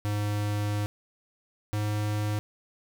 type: tone pair in turn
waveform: square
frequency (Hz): 103.83 / 105.1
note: G#2 / G#2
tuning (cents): 0 / +21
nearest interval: unison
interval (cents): 21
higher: second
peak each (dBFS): -27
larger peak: neither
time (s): 0.05-0.86 / 1.73-2.39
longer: first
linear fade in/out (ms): 0
effects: none